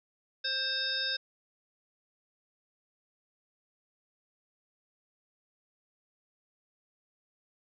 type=harmonic tone with a mistuned harmonic; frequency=528 Hz; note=C5; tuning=16 cents sharp; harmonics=1 / 3 / 5 / 7 / 9 / 10; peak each=-46 / -35 / -44 / -34 / -39 / -35 dBFS; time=0.44-1.17 s; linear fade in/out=10 ms; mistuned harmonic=10; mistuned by=-22 cents; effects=none